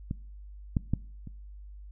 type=clicks; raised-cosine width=5 ms; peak=-19 / -13 / -13 / -28 dBFS; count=4; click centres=0.111 / 0.768 / 0.936 / 1.273 s; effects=noise-tail reverb RT60 0.5 s tail -22 dB re dry + added 50 Hz sine -43 dBFS peak until 1.91 s